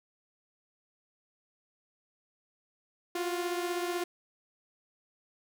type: beating tone pair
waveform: sawtooth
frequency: 349.2 / 365.2 Hz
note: F4 / F#4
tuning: 0 / -23 cents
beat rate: 16 Hz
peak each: -28 / -34 dBFS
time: 3.15-4.04 s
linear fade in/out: 5 ms
effects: none